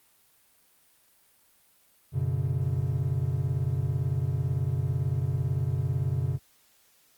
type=chord; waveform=triangle; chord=F# suspended fourth; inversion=none; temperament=equal with one note detuned; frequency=92.5 / 123.47 / 141.42 Hz; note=F#2 / B2 / C#3; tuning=0 / 0 / +35 cents; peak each=-29 / -27 / -27 dBFS; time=2.12-6.39 s; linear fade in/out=50 ms; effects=white hiss -63 dBFS RMS until 7.17 s + Opus 32 kbps